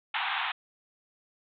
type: band-pass noise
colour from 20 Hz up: pink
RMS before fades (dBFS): -31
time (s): 0.14-0.52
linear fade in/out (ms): 5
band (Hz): 750 to 3700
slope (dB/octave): 96
effects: none